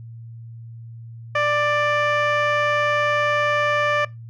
15% pulse tone with low-pass filter, 590 Hz, D5, 8 cents sharp, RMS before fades -20 dBFS, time 1.35-4.05 s, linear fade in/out 5 ms, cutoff 2600 Hz, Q 0.9, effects noise-tail reverb RT60 0.2 s tail -21 dB re dry + added 115 Hz sine -35 dBFS peak until 4.29 s

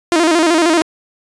sawtooth tone with vibrato, 329.6 Hz, E4, in tune, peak -6 dBFS, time 0.12-0.82 s, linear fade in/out 0 ms, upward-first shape square, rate 13 Hz, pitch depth 85 cents each way, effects resampled to 22050 Hz

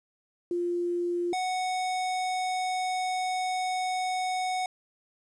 sine / square tone pair in turn, 349.2 / 739.9 Hz, F4 / F#5, 0 / 0 cents, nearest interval octave + minor second, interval 1300 cents, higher second, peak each -26 / -28 dBFS, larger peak first, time 0.51-1.33 / 1.33-4.66 s, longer second, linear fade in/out 2 ms, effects resampled to 22050 Hz + 10-bit

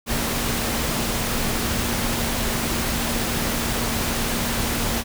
sine tone in noise, 233.1 Hz, A#3, in tune, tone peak -30 dBFS, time 0.06-5.04 s, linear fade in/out 50 ms, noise pink, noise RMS -24 dBFS, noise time 0.06-5.04 s, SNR -9 dB, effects none

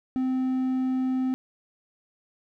triangle tone, 258.7 Hz, C4, 19 cents flat, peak -21 dBFS, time 0.16-1.34 s, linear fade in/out 0 ms, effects none

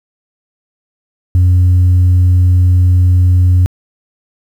sine tone, 90 Hz, F#2, 47 cents flat, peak -3 dBFS, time 1.35-3.66 s, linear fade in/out 0 ms, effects tanh soft clip ceiling -4 dBFS + 7-bit

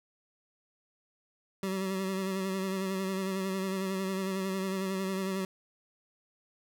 25% pulse tone with vibrato, 190.9 Hz, G3, 46 cents flat, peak -27 dBFS, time 1.63-5.45 s, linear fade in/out 2 ms, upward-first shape sine, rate 11 Hz, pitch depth 34 cents each way, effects none

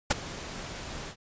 pink noise with ADSR envelope, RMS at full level -20 dBFS, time 0.1-1.16 s, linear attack 11 ms, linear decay 19 ms, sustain -19 dB, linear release 79 ms, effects resampled to 16000 Hz

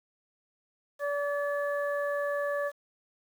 harmonic tone, 575 Hz, D5, 37 cents flat, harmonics 1 / 2 / 3, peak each -29 / -37 / -36 dBFS, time 0.99-2.72 s, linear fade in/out 50 ms, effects 9-bit

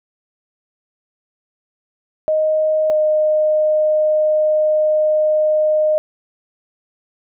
sine tone pair in turn, 622.3 / 615.2 Hz, D#5 / D#5, 0 / -20 cents, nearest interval unison, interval 20 cents, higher first, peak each -13 / -12 dBFS, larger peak second, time 2.28-2.9 / 2.9-5.98 s, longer second, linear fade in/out 0 ms, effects none

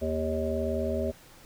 harmonic tone, 79 Hz, D#2, 27 cents sharp, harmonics 1 / 3 / 5 / 7 / 8, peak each -33 / -33 / -33 / -33 / -33 dBFS, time 0.01-1.12 s, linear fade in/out 20 ms, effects pink hiss -53 dBFS RMS until 1.45 s

